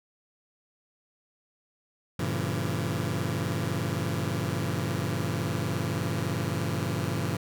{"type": "chord", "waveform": "sawtooth", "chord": "G diminished seventh", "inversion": "none", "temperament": "just", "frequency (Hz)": [98, 117.6, 141.12, 169.34], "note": ["G2", "Bb2", "Db3", "Fb3"], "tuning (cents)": [0, 16, 31, 47], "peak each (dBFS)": -29, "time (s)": [2.19, 7.37], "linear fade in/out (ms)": 5, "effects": []}